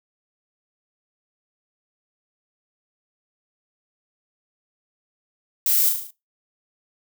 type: noise with echo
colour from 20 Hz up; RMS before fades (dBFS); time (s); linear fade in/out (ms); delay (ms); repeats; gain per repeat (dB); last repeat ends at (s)
violet; -20; 5.66-5.89; 2; 36; 6; -4; 6.106
effects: noise-tail reverb RT60 0.2 s tail -18 dB re dry